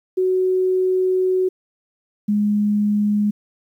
sine tone pair in turn, 371.6 / 207.8 Hz, F#4 / G#3, +7 / +1 cents, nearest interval minor seventh, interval 1006 cents, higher first, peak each -15 dBFS, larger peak neither, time 0.17-1.49 / 2.28-3.31 s, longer first, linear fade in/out 10 ms, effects 9-bit

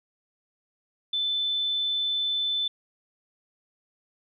sine tone, 3520 Hz, A7, in tune, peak -24 dBFS, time 1.13-2.68 s, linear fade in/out 5 ms, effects none

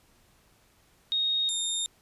sine / 25% pulse tone pair in turn, 3730 / 3662 Hz, A#7 / A#7, 0 / -32 cents, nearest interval unison, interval 32 cents, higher first, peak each -24 dBFS, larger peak neither, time 1.12-1.49 / 1.49-1.86 s, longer neither, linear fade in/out 0 ms, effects pink hiss -63 dBFS RMS until 2.01 s + resampled to 32000 Hz

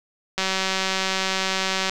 click train, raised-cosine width 0.2 ms, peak -6 dBFS, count 289, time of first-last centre 0.38-1.896 s, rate 190 Hz, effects none

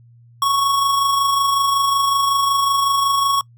square tone with amplitude modulation, 1108.7 Hz, C#6, in tune, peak -14 dBFS, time 0.42-3.41 s, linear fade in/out 2 ms, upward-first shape sine, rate 25.4 Hz, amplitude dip 35%, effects noise-tail reverb RT60 0.1 s tail -25 dB re dry + added 118 Hz sine -45 dBFS peak until 3.57 s

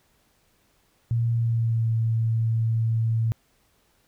sine tone with pitch glide, 116.54 to 113.22 Hz, A#2 to A2, 0 to +50 cents, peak -20 dBFS, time 1.11-3.32 s, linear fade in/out 0 ms, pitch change -50 cents, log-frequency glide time 1.32-1.9 s, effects pink hiss -65 dBFS RMS until 4.07 s

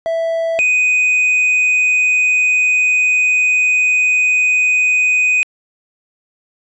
triangle tone pair in turn, 659.3 / 2496 Hz, E5 / D#7, 0 / +5 cents, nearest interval octave + major seventh, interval 2305 cents, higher second, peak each -13 / -9 dBFS, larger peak second, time 0.06-0.59 / 0.59-5.43 s, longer second, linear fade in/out 0 ms, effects resampled to 22050 Hz

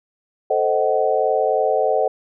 sine chord, A diminished seventh, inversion none, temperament equal with one note detuned, 440 / 523.3 / 622.3 / 752.9 Hz, A4 / C5 / Eb5 / Gb5, 0 / 0 / 0 / +30 cents, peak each -21 dBFS, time 0.5-2.08 s, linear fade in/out 5 ms, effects none

